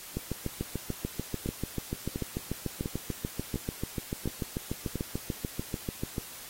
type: two click trains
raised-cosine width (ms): 3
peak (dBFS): -18 / -19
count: 42 / 6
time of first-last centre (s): 0.17-6.182 / 1.46-4.957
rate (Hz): 6.82 / 1.43
effects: white hiss -45 dBFS RMS until 6.49 s + AAC 48 kbps